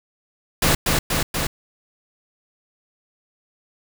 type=noise with echo; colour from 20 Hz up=pink; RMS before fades=-17 dBFS; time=0.62-0.75 s; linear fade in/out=5 ms; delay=240 ms; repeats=3; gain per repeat=-2 dB; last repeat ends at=1.47 s; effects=none